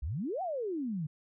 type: exponential two-way sweep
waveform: sine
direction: up then down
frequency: 59 to 784 to 143.5 Hz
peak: -32 dBFS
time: 0.02-1.07 s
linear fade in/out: 10 ms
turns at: 0.42 s
effects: none